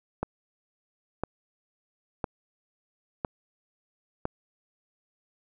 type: click train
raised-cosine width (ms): 1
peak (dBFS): -14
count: 5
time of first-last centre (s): 0.23-4.254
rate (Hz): 0.994
effects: none

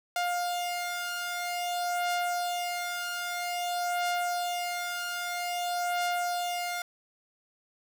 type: beating tone pair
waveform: sawtooth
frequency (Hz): 706 / 706.51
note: F5 / F5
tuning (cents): +19 / +20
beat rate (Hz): 0.51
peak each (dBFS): -27 / -31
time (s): 0.16-6.82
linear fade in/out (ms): 2
effects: none

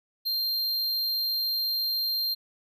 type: tone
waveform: square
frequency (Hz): 4182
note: C8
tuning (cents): -2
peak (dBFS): -26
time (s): 0.25-2.35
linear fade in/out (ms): 20
effects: none

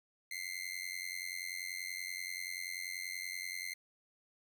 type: tone with amplitude modulation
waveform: sawtooth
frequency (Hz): 2088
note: C7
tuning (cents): -4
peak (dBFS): -32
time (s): 0.31-3.74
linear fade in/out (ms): 5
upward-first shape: sine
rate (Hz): 90.4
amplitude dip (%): 95
effects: none

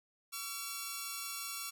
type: tone pair together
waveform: 5% pulse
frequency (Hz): 1136 / 1358.1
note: C#6 / F6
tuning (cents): +42 / -49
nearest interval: minor third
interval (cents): 309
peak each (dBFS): -31 / -30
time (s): 0.32-1.71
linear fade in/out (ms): 20
effects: none

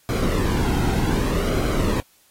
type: noise with flanger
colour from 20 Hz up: brown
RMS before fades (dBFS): -21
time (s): 0.09-2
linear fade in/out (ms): 0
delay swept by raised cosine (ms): 1.1 to 1.76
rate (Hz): 0.66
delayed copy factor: -0.55
effects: white hiss -58 dBFS RMS until 2.3 s + AAC 48 kbps

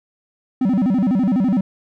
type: tone with vibrato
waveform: triangle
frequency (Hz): 221.7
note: A3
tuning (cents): +13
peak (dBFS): -12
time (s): 0.61-1.61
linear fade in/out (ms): 5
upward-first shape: square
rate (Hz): 12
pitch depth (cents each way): 260
effects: none

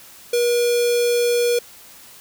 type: tone with notch filter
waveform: square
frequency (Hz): 480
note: B4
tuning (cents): -49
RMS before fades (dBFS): -18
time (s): 0.33-1.59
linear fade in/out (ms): 5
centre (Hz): 1200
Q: 0.66
effects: white hiss -44 dBFS RMS until 2.2 s

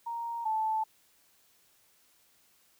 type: tone pair in turn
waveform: sine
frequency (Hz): 932.3 / 875.6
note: A#5 / A5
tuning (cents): 0 / -9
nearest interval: minor second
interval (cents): 109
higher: first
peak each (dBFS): -33 / -27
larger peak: second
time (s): 0.06-0.45 / 0.45-0.84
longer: neither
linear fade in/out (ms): 10
effects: white hiss -66 dBFS RMS until 2.79 s

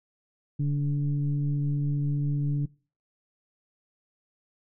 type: tone with frequency modulation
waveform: sine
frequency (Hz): 143.5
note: D3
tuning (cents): -40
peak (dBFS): -23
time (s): 0.59-2.66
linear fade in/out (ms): 10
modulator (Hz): 146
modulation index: 0.52
effects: noise-tail reverb RT60 0.4 s tail -24 dB re dry

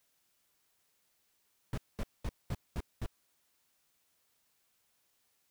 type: noise bursts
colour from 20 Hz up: brown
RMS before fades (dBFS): -35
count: 6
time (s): 1.73-3.062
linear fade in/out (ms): 2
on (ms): 47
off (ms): 210
effects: white hiss -75 dBFS RMS until 5.5 s

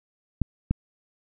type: clicks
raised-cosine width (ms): 5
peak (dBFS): -10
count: 2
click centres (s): 0.417 / 0.71
effects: none

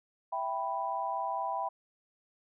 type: chord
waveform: sine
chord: E minor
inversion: none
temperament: equal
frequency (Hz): 659.3 / 784 / 987.8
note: E5 / G5 / B5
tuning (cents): 0 / 0 / 0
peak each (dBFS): -38 / -35 / -34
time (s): 0.32-1.69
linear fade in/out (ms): 10
effects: none

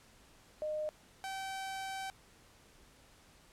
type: tone pair in turn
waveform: sine / sawtooth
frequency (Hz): 612 / 771.1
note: D#5 / G5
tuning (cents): -29 / -29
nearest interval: major third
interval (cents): 400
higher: second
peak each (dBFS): -34 / -35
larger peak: first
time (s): 0.62-0.89 / 1.24-2.1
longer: second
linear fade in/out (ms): 0
effects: pink hiss -62 dBFS RMS until 3.52 s + low-pass 11000 Hz 12 dB/octave

